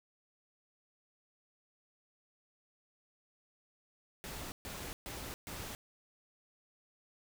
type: noise bursts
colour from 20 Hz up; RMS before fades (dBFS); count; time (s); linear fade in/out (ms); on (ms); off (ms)
pink; -44; 4; 4.24-5.75; 0; 280; 130
effects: none

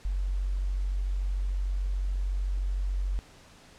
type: tone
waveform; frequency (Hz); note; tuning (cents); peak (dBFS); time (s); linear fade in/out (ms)
sine; 46.78; F#1; +20; -26; 0.05-3.19; 0
effects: pink hiss -54 dBFS RMS until 3.78 s + low-pass 8000 Hz 12 dB/octave

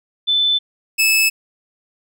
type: tone pair in turn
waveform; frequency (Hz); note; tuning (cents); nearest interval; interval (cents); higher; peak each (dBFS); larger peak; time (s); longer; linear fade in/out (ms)
sine / sawtooth; 3518 / 2608; A7 / E7; -1 / -19; perfect fourth; 518; first; -13 / -9; second; 0.27-0.59 / 0.98-1.3; neither; 20
effects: none

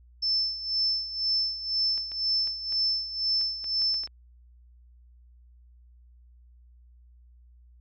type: tone with tremolo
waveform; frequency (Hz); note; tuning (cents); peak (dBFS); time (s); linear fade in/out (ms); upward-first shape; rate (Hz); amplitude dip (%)
sine; 5290; E8; +5; -22; 0.22-4.07; 10; sine; 2; 75
type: clicks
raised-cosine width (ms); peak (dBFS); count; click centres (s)
0.3; -31; 10; 1.978 / 2.118 / 2.474 / 2.724 / 3.413 / 3.643 / 3.819 / 3.943 / 4.036 / 4.074
effects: added 60 Hz sine -52 dBFS peak until 7.8 s

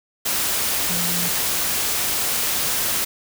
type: tone in noise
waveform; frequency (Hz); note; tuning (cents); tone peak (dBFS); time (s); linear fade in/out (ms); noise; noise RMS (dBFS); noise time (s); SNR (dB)
sine; 174.61; F3; 0; -28; 0.89-1.29; 10; white; -22; 0.25-3.05; -9
effects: none

